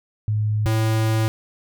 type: tone pair in turn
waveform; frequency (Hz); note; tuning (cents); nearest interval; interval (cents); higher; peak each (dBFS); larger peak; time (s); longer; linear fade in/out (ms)
sine / square; 106.6 / 110.68; G#2 / A2; +46 / +11; minor second; 65; second; -18; neither; 0.28-0.66 / 0.66-1.28; second; 0
effects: none